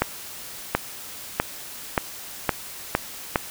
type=accelerating click train; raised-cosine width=0.5 ms; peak=-3 dBFS; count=7; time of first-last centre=0.02-3.358 s; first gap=730 ms; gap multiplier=0.89; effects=white hiss -38 dBFS RMS until 3.5 s